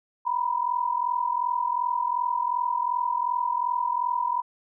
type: tone pair together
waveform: sine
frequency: 955 / 997.7 Hz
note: A#5 / B5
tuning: +42 / +17 cents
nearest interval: minor second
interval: 75 cents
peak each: -26 dBFS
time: 0.25-4.42 s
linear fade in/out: 20 ms
effects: none